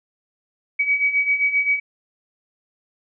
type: beating tone pair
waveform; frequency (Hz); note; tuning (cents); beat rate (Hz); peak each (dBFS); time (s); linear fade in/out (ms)
sine; 2265 / 2272.6; C#7 / C#7; +37 / +43; 7.6; -23 / -18; 0.79-1.8; 10
effects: none